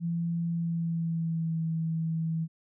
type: tone with pitch glide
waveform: sine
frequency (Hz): 168.9 to 162.39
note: E3 to E3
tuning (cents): +42 to -26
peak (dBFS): -27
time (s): 0-2.48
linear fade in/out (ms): 50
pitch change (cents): -68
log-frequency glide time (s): 0.49-1.62
effects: none